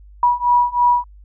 sine beating tone pair, 969 / 972.1 Hz, B5 / B5, -33 / -28 cents, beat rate 3.1 Hz, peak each -16 / -15 dBFS, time 0.23-1.04 s, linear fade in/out 2 ms, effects added 50 Hz sine -40 dBFS peak until 1.24 s

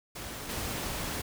pink noise with level steps, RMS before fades -40 / -35 dBFS, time 0.15-1.22 s, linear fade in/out 10 ms, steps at 0.49 s, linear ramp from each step 2 ms, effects none

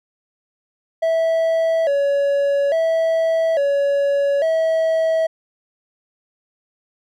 triangle tone with pitch steps, 654 / 563 / 653 / 563 / 647 Hz, E5 / C#5 / E5 / C#5 / E5, -14 / +27 / -17 / +27 / -32 cents, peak -13 dBFS, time 1.02-5.27 s, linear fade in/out 10 ms, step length 850 ms, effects none

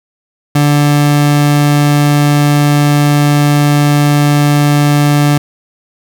30% pulse tone, 146 Hz, D3, 10 cents flat, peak -4 dBFS, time 0.55-5.38 s, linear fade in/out 5 ms, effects none

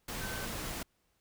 sine tone in noise, 1535 Hz, G6, 37 cents flat, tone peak -43 dBFS, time 0.21-0.46 s, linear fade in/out 5 ms, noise pink, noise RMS -39 dBFS, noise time 0.08-0.83 s, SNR -7 dB, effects pink hiss -75 dBFS RMS until 1.2 s

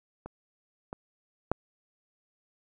clicks, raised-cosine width 1 ms, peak -26 / -23 / -11 dBFS, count 3, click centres 0.26 / 0.929 / 1.516 s, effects none

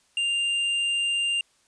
sine tone with tanh clipping, 2794 Hz, F7, in tune, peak -24 dBFS, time 0.17-1.41 s, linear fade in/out 2 ms, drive 8 dB, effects white hiss -64 dBFS RMS until 1.67 s + resampled to 22050 Hz

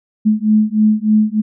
sine beating tone pair, 212.9 / 216.2 Hz, G#3 / A3, +43 / -30 cents, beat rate 3.3 Hz, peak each -13 dBFS, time 0.25-1.42 s, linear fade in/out 20 ms, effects none

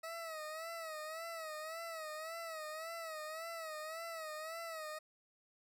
20% pulse tone with vibrato, 641 Hz, E5, 49 cents flat, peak -38 dBFS, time 0.03-4.99 s, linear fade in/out 10 ms, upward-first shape sine, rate 1.8 Hz, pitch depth 80 cents each way, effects none

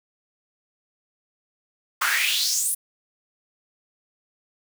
pink noise with high-pass filter sweep, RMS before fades -23 dBFS, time 2.01-2.75 s, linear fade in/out 10 ms, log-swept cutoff 1200 to 11000 Hz, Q 4.6, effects none

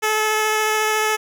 10% pulse tone with vibrato, 431.5 Hz, A4, 34 cents flat, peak -9 dBFS, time 0.02-1.17 s, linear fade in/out 20 ms, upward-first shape triangle, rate 14 Hz, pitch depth 10 cents each way, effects none

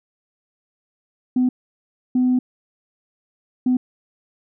sine tone bursts at uneven times, 252.2 Hz, B3, 36 cents sharp, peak -13 dBFS, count 3, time 1.36-1.49 / 2.15-2.39 / 3.66-3.77 s, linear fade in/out 5 ms, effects tanh soft clip ceiling -11 dBFS

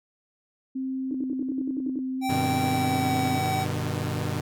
sine tone with vibrato, 261.6 Hz, C4, in tune, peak -27 dBFS, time 0.75-3.39 s, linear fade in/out 10 ms, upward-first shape square, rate 1.4 Hz, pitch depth 9 cents each way
sine tone bursts, 305.1 Hz, D#4, 34 cents flat, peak -28 dBFS, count 10, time 1.11-1.991 s, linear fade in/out 2 ms, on 35 ms, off 59 ms
square tone with pitch glide, 777 to 761.9 Hz, G5 to G5, -16 to -49 cents, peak -27 dBFS, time 2.21-3.67 s, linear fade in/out 50 ms, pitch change -33 cents, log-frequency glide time 2.63-3.14 s
sawtooth chord, G augmented, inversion none, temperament equal with one note detuned, 98 / 123.47 / 151.92 Hz, G2 / B2 / D#3, 0 / 0 / -41 cents, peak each -27 dBFS, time 2.29-4.41 s, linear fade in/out 10 ms
effects none

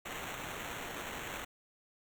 white noise with sample-and-hold, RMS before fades -42 dBFS, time 0.05-1.45 s, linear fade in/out 10 ms, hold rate 4900 Hz, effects none

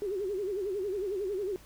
sine tone with vibrato, 392 Hz, G4, in tune, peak -30 dBFS, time 0.02-1.56 s, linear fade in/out 0 ms, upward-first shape sine, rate 11 Hz, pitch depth 130 cents each way, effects added 50 Hz sine -58 dBFS peak until 1.65 s + pink hiss -56 dBFS RMS until 1.65 s

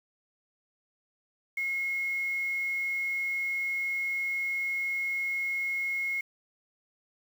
sine tone with quantisation, 2163 Hz, C#7, 43 cents flat, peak -28 dBFS, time 1.57-6.21 s, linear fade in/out 5 ms, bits 8, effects none

